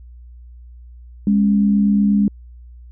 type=tone pair together; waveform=sine; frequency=204.9 / 273.2 Hz; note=G#3 / C#4; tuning=-23 / -25 cents; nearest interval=perfect fourth; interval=498 cents; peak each=-12 / -22 dBFS; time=1.27-2.28 s; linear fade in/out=2 ms; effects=added 60 Hz sine -37 dBFS peak until 2.91 s